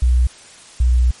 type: tone pair in turn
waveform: sine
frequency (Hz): 61.74 / 61.45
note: B1 / B1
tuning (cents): 0 / -8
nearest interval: unison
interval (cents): 8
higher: first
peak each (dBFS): -10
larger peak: neither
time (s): 0.02-0.27 / 0.8-1.11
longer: second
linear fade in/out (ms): 5
effects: white hiss -42 dBFS RMS until 1.2 s + MP3 48 kbps